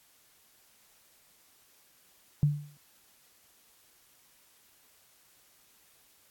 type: tone with exponential decay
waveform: sine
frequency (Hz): 146.6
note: D3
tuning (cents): -3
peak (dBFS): -18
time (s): 2.43-2.77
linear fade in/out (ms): 0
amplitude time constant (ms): 72
effects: white hiss -63 dBFS RMS until 6.3 s + AAC 64 kbps